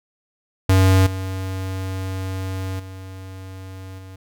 square tone with level steps, 94.6 Hz, F#2, 39 cents sharp, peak -12 / -25 / -34 / -37 dBFS, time 0.69-4.16 s, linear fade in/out 5 ms, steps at 1.06 / 2.79 / 3.98 s, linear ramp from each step 10 ms, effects none

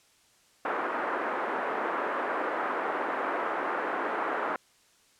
white band-pass noise, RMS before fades -31 dBFS, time 0.65-4.56 s, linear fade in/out 2 ms, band 290 to 1500 Hz, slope 24 dB/octave, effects white hiss -63 dBFS RMS until 5.19 s + low-pass 9000 Hz 12 dB/octave

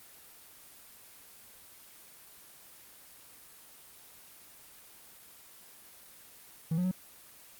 triangle tone with pitch steps, 162 / 179.8 / 184.7 Hz, E3 / F#3 / F#3, -30 / -49 / -3 cents, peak -25 dBFS, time 6.71-6.914 s, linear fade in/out 5 ms, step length 68 ms, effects white hiss -54 dBFS RMS until 7.59 s + Opus 24 kbps

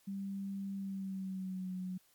sine tone with pitch glide, 196.4 to 184.31 Hz, G3 to F#3, +4 to -6 cents, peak -37 dBFS, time 0.07-1.98 s, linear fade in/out 10 ms, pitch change -110 cents, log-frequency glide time 0.74-1.74 s, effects white hiss -69 dBFS RMS until 2.14 s + MP3 96 kbps

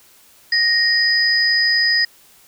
sine tone pair together, 1864.7 / 4978 Hz, A#6 / D#8, 0 / 0 cents, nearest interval octave + perfect fourth, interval 1700 cents, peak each -16 dBFS, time 0.52-2.05 s, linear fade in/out 5 ms, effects white hiss -50 dBFS RMS until 2.47 s

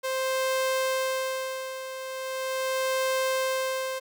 sawtooth tone with tremolo, 524 Hz, C5, 2 cents sharp, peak -20 dBFS, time 0.03-4 s, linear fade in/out 20 ms, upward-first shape sine, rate 0.4 Hz, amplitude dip 70%, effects none

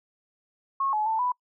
sine tone with pitch steps, 1090 / 853 / 886 / 991 Hz, C#6 / G#5 / A5 / B5, -29 / +46 / +12 / +6 cents, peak -23 dBFS, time 0.8-1.32 s, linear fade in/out 5 ms, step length 130 ms, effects noise-tail reverb RT60 0.1 s tail -26 dB re dry

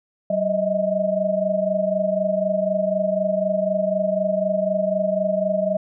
sine tone cluster, 190.3 / 618 / 642 Hz, F#3 / D#5 / E5, +49 / -12 / -46 cents, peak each -26 / -21 / -23 dBFS, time 0.3-5.77 s, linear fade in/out 5 ms, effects none

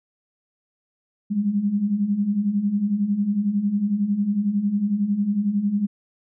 sine beating tone pair, 196 / 207 Hz, G3 / G#3, 0 / -5 cents, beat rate 11 Hz, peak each -26 / -20 dBFS, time 1.3-5.87 s, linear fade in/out 20 ms, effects none

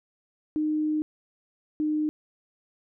sine tone pair in turn, 306.5 / 305 Hz, D#4 / D#4, -26 / -34 cents, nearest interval unison, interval 8 cents, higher first, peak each -23 dBFS, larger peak neither, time 0.56-1.02 / 1.8-2.09 s, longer first, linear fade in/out 0 ms, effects none

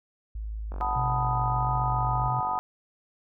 sine tone, 53.6 Hz, A1, 45 cents flat, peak -31 dBFS, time 0.35-2.29 s, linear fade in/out 5 ms
click train, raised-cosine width 1 ms, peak -27 dBFS, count 89, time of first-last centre 0.72-2.577 s, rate 47.4 Hz
sine chord, B dominant seventh, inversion second, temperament equal, 740 / 880 / 987.8 / 1244.5 Hz, F#5 / A5 / B5 / D#6, 0 / 0 / 0 / 0 cents, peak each -31 dBFS, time 0.81-2.59 s, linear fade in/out 0 ms
sine tone with vibrato, 124.8 Hz, B2, 19 cents sharp, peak -28 dBFS, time 0.96-2.4 s, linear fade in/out 0 ms, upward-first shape sine, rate 1.6 Hz, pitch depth 29 cents each way
effects none

